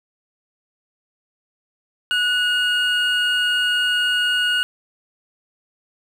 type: tone pair together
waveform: triangle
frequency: 1472 / 2862 Hz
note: F#6 / F7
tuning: -9 / +42 cents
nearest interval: octave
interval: 1151 cents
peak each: -18 dBFS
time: 2.11-4.63 s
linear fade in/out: 0 ms
effects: none